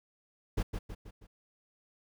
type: noise with echo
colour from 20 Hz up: brown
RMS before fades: -30 dBFS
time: 0.57-0.63 s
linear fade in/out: 10 ms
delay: 160 ms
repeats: 4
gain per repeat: -6 dB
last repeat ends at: 1.27 s
effects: none